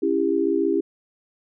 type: chord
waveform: sine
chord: C# diminished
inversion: none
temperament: just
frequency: 277.2 / 332.6 / 399.1 Hz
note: C#4 / E4 / G4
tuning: 0 / +16 / +31 cents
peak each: -25 / -22 / -22 dBFS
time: 0.02-0.81 s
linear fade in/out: 10 ms
effects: none